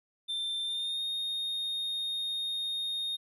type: tone with pitch glide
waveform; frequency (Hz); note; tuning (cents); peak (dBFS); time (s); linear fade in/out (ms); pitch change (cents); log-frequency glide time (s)
triangle; 3571 to 3697; A7 to A#7; +25 to -15; -30; 0.28-3.17; 20; +60; 0.63-1.01
effects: none